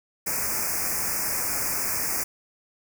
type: band-stop noise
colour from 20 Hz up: white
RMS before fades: -27 dBFS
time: 0.26-2.24 s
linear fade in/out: 10 ms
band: 2500 to 4900 Hz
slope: 96 dB/octave
effects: none